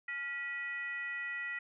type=tone with frequency modulation; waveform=sine; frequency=1940 Hz; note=B6; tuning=31 cents flat; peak=-36 dBFS; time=0.08-1.59 s; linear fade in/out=5 ms; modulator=540 Hz; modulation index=0.69; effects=none